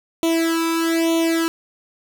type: tone with flanger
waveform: sawtooth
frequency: 329.6 Hz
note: E4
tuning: in tune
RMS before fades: -19 dBFS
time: 0.23-1.48 s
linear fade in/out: 0 ms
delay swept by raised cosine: 0.3 to 0.81 ms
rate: 1.1 Hz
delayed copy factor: +0.95
effects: none